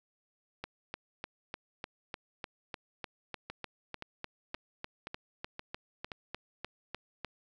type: two click trains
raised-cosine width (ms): 0.3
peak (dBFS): -22 / -24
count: 23 / 6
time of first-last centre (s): 0.64-7.247 / 3.5-6.118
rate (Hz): 3.33 / 1.91
effects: none